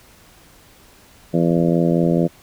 harmonic tone, 84.5 Hz, E2, 43 cents sharp, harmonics 2 / 3 / 4 / 5 / 6 / 7 / 8, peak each -17 / -21 / -21 / -26 / -24 / -25 / -30 dBFS, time 1.33-2.28 s, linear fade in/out 20 ms
clicks, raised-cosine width 3 ms, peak -23 dBFS, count 11, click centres 1.509 / 1.572 / 1.604 / 1.637 / 1.686 / 1.914 / 2.035 / 2.067 / 2.114 / 2.175 / 2.233 s
effects pink hiss -49 dBFS RMS until 2.42 s

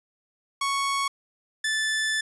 sawtooth tone pair in turn, 1108.7 / 1751 Hz, C#6 / A6, 0 / -9 cents, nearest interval minor sixth, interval 791 cents, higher second, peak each -20 dBFS, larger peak neither, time 0.61-1.08 / 1.64-2.21 s, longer second, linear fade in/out 5 ms, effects resampled to 24000 Hz

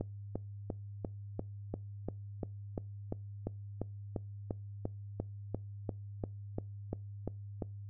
click train, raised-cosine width 2 ms, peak -22 dBFS, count 23, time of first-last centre 0.01-7.622 s, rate 2.89 Hz, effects noise-tail reverb RT60 0.3 s tail -24 dB re dry + added 101 Hz sine -43 dBFS peak until 7.89 s

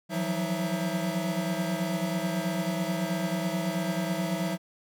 square tone cluster, 163.3 / 177.2 / 186.4 / 318.7 / 665 Hz, E3 / F3 / F#3 / D#4 / E5, -16 / +25 / +13 / +42 / +15 cents, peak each -37 / -33 / -33 / -37 / -36 dBFS, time 0.09-4.58 s, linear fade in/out 50 ms, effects none

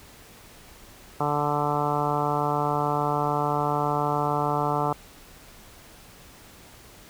harmonic tone, 146.83 Hz, D3, in tune, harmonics 1 / 2 / 3 / 4 / 5 / 6 / 7 / 8 / 9, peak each -30 / -33 / -31 / -33 / -29 / -29 / -32 / -32 / -34 dBFS, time 1.2-4.93 s, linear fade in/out 5 ms, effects pink hiss -49 dBFS RMS until 7.09 s

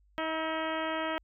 harmonic tone with a mistuned harmonic, 318.3 Hz, D#4, 39 cents sharp, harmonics 1 / 2 / 3 / 4 / 5 / 6 / 7 / 8 / 9 / 10, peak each -37 / -35 / -38 / -38 / -42 / -41 / -45 / -46 / -47 / -44 dBFS, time 0.18-1.18 s, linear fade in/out 0 ms, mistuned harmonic 4, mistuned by +28 cents, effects added 50 Hz sine -62 dBFS peak until 1.23 s

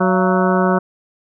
harmonic tone with a mistuned harmonic, 185.7 Hz, F#3, 7 cents sharp, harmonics 1 / 2 / 3 / 4 / 5 / 6 / 7 / 8, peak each -16 / -19 / -21 / -22 / -23 / -24 / -24 / -25 dBFS, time 0-0.79 s, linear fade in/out 10 ms, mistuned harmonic 4, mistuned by -120 cents, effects none

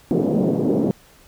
pink band-pass noise, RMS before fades -19 dBFS, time 0.11-0.91 s, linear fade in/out 0 ms, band 160 to 490 Hz, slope 24 dB/octave, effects pink hiss -51 dBFS RMS until 1.27 s

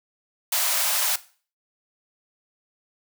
white high-pass noise, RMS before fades -23 dBFS, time 0.52-1.16 s, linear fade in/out 5 ms, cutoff 560 Hz, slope 96 dB/octave, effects noise-tail reverb RT60 0.4 s tail -17 dB re dry

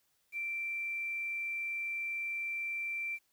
sine tone with quantisation, 2349 Hz, D7, in tune, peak -34 dBFS, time 0.32-3.19 s, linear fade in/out 50 ms, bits 10, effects white hiss -75 dBFS RMS until 3.32 s

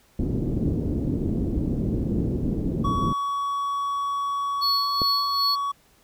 white low-pass noise, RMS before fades -25 dBFS, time 0.19-3.13 s, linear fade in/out 2 ms, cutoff 320 Hz, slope 24 dB/octave
triangle tone, 1125 Hz, C#6, 25 cents sharp, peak -22 dBFS, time 2.84-5.72 s, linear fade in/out 10 ms
triangle tone with tremolo, 4386 Hz, C#8, 19 cents flat, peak -19 dBFS, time 4.61-5.56 s, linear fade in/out 20 ms, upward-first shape sine, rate 2.6 Hz, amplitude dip 60%
click, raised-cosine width 2 ms, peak -14 dBFS, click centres 5.018 s
effects pink hiss -59 dBFS RMS until 6.03 s

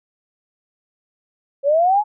sine linear sweep, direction up, 539 to 861 Hz, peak -12 dBFS, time 1.63-2.04 s, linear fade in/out 50 ms, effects none

